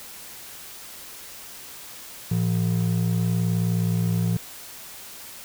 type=ring-modulated tone; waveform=triangle; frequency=141.7 Hz; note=C#3; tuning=38 cents sharp; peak=-15 dBFS; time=2.31-4.37 s; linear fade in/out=5 ms; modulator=29.6 Hz; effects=white hiss -41 dBFS RMS until 5.44 s